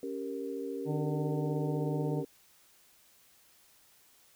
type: chord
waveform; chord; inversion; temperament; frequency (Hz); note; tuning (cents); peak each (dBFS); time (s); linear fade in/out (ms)
sine; G diminished; second; equal; 277.2 / 392 / 466.2; Db4 / G4 / Bb4; 0 / 0 / 0; -39 / -39 / -39; 0.03-2.25; 2
type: harmonic tone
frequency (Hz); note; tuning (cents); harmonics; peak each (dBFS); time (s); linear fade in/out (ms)
150; D3; +37; 1 / 2 / 3 / 4 / 5 / 6; -32 / -38 / -42 / -44 / -46 / -48; 0.85-2.24; 50
effects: white hiss -63 dBFS RMS until 4.35 s